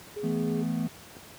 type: tone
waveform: sine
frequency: 415.3 Hz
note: G#4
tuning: in tune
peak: -32 dBFS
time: 0.16-0.63 s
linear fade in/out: 10 ms
type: chord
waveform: triangle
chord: E suspended fourth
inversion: none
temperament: just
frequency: 164.81 / 219.8 / 247.2 Hz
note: E3 / A3 / B3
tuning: 0 / -2 / +2 cents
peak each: -29 dBFS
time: 0.23-0.88 s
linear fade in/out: 10 ms
type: click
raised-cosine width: 2 ms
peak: -31 dBFS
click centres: 1.168 s
effects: pink hiss -48 dBFS RMS until 1.38 s + high-pass 80 Hz 12 dB/octave